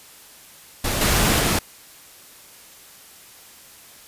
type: noise with level steps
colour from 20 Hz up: pink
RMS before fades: -23 / -18 / -20 dBFS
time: 0.84-1.59 s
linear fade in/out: 5 ms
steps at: 1.01 / 1.39 s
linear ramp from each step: 5 ms
effects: white hiss -46 dBFS RMS until 4.07 s + resampled to 32000 Hz